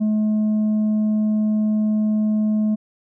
sine tone with tanh clipping, 214 Hz, A3, 48 cents flat, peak -17 dBFS, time 0-2.76 s, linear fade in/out 20 ms, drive 3 dB, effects none

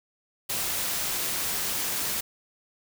white noise, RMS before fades -29 dBFS, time 0.49-2.21 s, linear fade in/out 10 ms, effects none

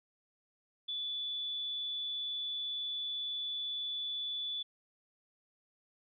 sine tone, 3462 Hz, A7, 29 cents flat, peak -35 dBFS, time 0.88-4.63 s, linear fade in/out 10 ms, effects none

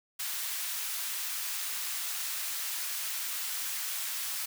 white high-pass noise, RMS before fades -35 dBFS, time 0.19-4.46 s, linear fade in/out 10 ms, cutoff 1200 Hz, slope 12 dB/octave, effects none

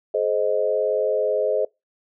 sine chord, Ab major, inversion none, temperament equal with one note detuned, 424.8 / 523.3 / 622.3 Hz, Ab4 / C5 / Eb5, +39 / 0 / 0 cents, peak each -23 dBFS, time 0.14-1.65 s, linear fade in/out 5 ms, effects noise-tail reverb RT60 0.2 s tail -24 dB re dry

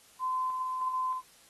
sine tone with tremolo, 1027 Hz, C6, 33 cents flat, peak -28 dBFS, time 0.19-1.22 s, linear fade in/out 50 ms, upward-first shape square, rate 1.6 Hz, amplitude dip 30%, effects white hiss -59 dBFS RMS until 1.49 s + AAC 32 kbps

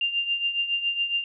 sine tone with tremolo, 2792 Hz, F7, 1 cent flat, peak -20 dBFS, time 0.01-1.24 s, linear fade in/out 2 ms, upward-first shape triangle, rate 7.2 Hz, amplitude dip 75%, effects none

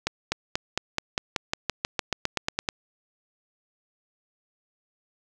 accelerating click train, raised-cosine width 0.2 ms, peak -7 dBFS, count 17, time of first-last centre 0.07-2.688 s, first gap 250 ms, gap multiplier 0.94, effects none

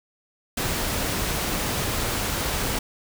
pink noise, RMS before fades -26 dBFS, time 0.57-2.79 s, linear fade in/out 5 ms, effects none

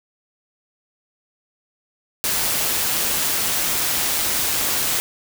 white noise with amplitude modulation, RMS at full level -20 dBFS, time 2.24-5 s, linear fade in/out 0 ms, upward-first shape sine, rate 157 Hz, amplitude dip 25%, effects none

